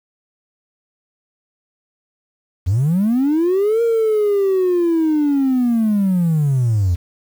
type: linear two-way sweep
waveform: triangle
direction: up then down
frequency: 82.3 to 468.3 to 82.3 Hz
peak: -10 dBFS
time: 2.66-6.96 s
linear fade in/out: 20 ms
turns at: 3.82 s
effects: tanh soft clip ceiling -9 dBFS + 7-bit